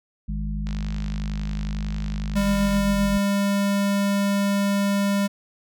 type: harmonic tone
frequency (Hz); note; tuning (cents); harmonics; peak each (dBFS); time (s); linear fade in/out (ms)
51.91; G#1; 0; 1 / 3 / 4; -26 / -32 / -32; 0.28-3.18; 10
type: click train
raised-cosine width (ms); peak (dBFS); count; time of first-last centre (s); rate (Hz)
0.2; -21; 108; 0.67-2.768; 51
type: tone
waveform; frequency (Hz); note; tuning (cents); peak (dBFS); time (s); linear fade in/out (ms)
square; 200; G3; +35; -20; 2.35-5.28; 20
effects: none